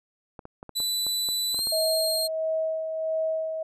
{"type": "clicks", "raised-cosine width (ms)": 1, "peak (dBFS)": -26, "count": 10, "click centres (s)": [0.392, 0.454, 0.629, 0.693, 0.802, 1.066, 1.288, 1.545, 1.591, 1.671]}
{"type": "tone with pitch glide", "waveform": "sawtooth", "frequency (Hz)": [3980, 4209], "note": ["B7", "C8"], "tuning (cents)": [13, 9], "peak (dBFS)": -22, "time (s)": [0.75, 2.28], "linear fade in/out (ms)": 20, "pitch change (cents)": 96, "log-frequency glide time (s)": [1.52, 1.63]}
{"type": "tone with tremolo", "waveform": "sine", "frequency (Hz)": 639, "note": "D#5", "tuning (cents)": 46, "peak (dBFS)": -23, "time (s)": [1.72, 3.63], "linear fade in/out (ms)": 5, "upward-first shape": "sine", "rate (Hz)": 1.5, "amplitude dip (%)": 45}
{"effects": ["resampled to 32000 Hz"]}